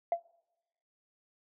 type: tone with exponential decay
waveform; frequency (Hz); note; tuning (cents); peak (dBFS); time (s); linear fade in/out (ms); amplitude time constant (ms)
sine; 683; F5; -39; -21; 0.12-0.22; 2; 20
effects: noise-tail reverb RT60 1.0 s tail -26 dB re dry + tanh soft clip ceiling -21 dBFS